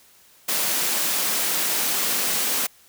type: high-pass noise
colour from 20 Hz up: white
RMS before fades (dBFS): -23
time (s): 0.48-2.67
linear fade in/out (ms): 10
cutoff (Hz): 160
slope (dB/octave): 24
effects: white hiss -54 dBFS RMS until 2.88 s